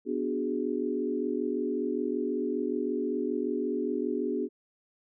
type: chord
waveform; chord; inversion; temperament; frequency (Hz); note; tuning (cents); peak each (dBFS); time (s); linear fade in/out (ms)
sine; G# half-diminished seventh; first; equal; 246.9 / 293.7 / 370 / 415.3; B3 / D4 / F#4 / G#4; 0 / 0 / 0 / 0; -33; 0.05-4.49; 50
effects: none